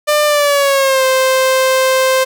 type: tone with pitch glide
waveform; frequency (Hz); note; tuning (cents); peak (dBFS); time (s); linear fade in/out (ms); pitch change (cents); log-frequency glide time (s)
sawtooth; 597 to 522.7; D5 to C5; +28 to -2; -6; 0.07-2.25; 20; -230; 0.26-1.04
effects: none